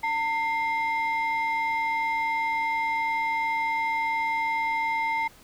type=tone pair together; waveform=sine; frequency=905.7 / 2100 Hz; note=A5 / C7; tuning=+50 / +6 cents; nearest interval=octave + minor third; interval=1456 cents; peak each=-24 / -26 dBFS; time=0.03-5.28 s; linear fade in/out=10 ms; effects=tanh soft clip ceiling -20 dBFS + pink hiss -53 dBFS RMS until 5.43 s